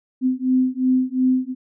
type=beating tone pair; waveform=sine; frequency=255.5 / 258.3 Hz; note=C4 / C4; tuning=-41 / -22 cents; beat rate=2.8 Hz; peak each=-19 / -19 dBFS; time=0.21-1.55 s; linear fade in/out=50 ms; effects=none